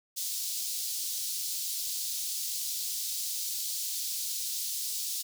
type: high-pass noise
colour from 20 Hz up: pink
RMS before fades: -34 dBFS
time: 0.16-5.23 s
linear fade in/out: 20 ms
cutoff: 4200 Hz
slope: 24 dB/octave
effects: none